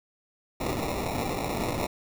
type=noise with sample-and-hold; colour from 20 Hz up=violet; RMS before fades=-30 dBFS; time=0.6-1.87 s; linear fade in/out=10 ms; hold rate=1575 Hz; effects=none